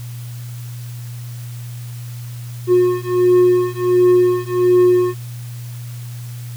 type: beating tone pair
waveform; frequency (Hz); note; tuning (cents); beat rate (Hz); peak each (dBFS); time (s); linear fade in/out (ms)
triangle; 360.2 / 361.6; F#4 / F#4; -46 / -40; 1.4; -12; 2.67-5.15; 50
effects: added 120 Hz sine -27 dBFS peak until 6.56 s + white hiss -42 dBFS RMS until 6.56 s